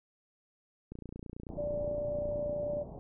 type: click train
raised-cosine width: 3 ms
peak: -30 dBFS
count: 55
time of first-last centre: 0.92-2.769 s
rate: 29.2 Hz
type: low-pass noise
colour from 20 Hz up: pink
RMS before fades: -45 dBFS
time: 1.49-2.99 s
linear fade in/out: 0 ms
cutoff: 850 Hz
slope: 48 dB/octave
type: tone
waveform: sine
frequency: 587.3 Hz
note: D5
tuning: in tune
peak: -32 dBFS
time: 1.57-2.84 s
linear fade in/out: 20 ms
effects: none